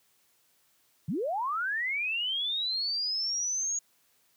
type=linear sweep; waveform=sine; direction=up; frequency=127.1 to 6700 Hz; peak=-28 dBFS; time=1.08-3.79 s; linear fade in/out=5 ms; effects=white hiss -68 dBFS RMS until 4.36 s + high-pass 80 Hz 12 dB/octave